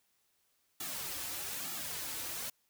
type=noise with flanger; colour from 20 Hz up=white; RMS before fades=-40 dBFS; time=0.8-2.5 s; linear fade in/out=5 ms; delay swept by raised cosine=1.9 to 5 ms; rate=1.1 Hz; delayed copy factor=-0.8; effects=white hiss -75 dBFS RMS until 2.69 s